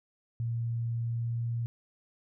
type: tone with pitch glide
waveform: sine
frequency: 116.54 to 117.28 Hz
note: A#2 to A#2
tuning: 0 to +11 cents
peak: -29 dBFS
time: 0.4-1.66 s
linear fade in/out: 0 ms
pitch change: +11 cents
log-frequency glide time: 1.01-1.46 s
effects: none